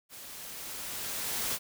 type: noise with level ramp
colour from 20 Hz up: white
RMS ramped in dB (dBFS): -47 to -31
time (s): 0.09-1.59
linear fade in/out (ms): 50
effects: none